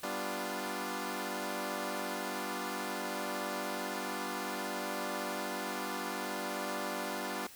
10% pulse chord, G dominant seventh, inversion none, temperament equal, 196 / 246.9 / 293.7 / 349.2 Hz, G3 / B3 / D4 / F4, 0 / 0 / 0 / 0 cents, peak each -33 dBFS, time 0.03-7.47 s, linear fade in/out 5 ms, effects white hiss -53 dBFS RMS until 7.55 s

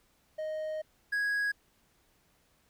triangle tone pair in turn, 622.3 / 1657.6 Hz, D#5 / G#6, 0 / -4 cents, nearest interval octave + perfect fourth, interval 1696 cents, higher second, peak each -31 / -26 dBFS, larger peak second, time 0.38-0.82 / 1.12-1.52 s, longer first, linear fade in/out 10 ms, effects pink hiss -69 dBFS RMS until 2.69 s

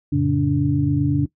sine tone cluster, 89.9 / 112.2 / 140.1 / 289.4 Hz, F#2 / A2 / C#3 / D4, -49 / +34 / +19 / -25 cents, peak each -25 / -27 / -19 / -19 dBFS, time 0.12-1.26 s, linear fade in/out 10 ms, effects noise-tail reverb RT60 0.1 s tail -18 dB re dry

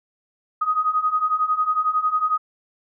sine beating tone pair, 1244.5 / 1255.5 Hz, D#6 / D#6, 0 / +15 cents, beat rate 11 Hz, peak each -23 / -20 dBFS, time 0.61-2.38 s, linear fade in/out 10 ms, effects none

